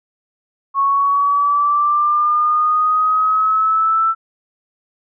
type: linear sweep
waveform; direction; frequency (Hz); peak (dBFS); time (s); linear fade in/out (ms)
sine; up; 1100 to 1332; -12; 0.74-4.15; 50
effects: none